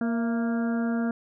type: harmonic tone with a mistuned harmonic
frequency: 233.1 Hz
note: A#3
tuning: in tune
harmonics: 1 / 2 / 3 / 4 / 5 / 6 / 7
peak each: -24 / -36 / -36 / -47 / -46 / -39 / -43 dBFS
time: 0.01-1.11 s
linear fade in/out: 2 ms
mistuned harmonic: 3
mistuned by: -51 cents
effects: none